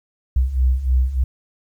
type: beating tone pair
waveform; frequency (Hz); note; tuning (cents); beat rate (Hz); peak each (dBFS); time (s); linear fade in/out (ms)
sine; 61.74 / 65.04; B1 / C2; 0 / -10; 3.3; -20 / -16; 0.36-1.24; 5
effects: 9-bit